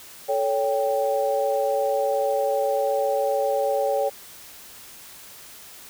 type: tone cluster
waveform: sine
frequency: 436.3 / 559 / 786 Hz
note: A4 / C#5 / G5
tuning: -15 / +14 / +4 cents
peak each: -27 / -22 / -26 dBFS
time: 0.28-4.1 s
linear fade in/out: 20 ms
effects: white hiss -44 dBFS RMS until 5.89 s